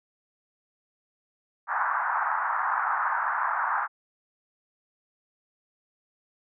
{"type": "band-pass noise", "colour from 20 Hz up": "pink", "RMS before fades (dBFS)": -27, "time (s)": [1.67, 3.88], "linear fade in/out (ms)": 50, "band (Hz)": [830, 1600], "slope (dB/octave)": 48, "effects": []}